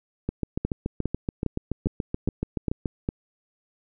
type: two click trains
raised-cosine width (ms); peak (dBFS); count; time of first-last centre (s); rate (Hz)
3; -13 / -12; 19 / 7; 0.29-2.858 / 0.65-3.089; 7.01 / 2.46
effects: none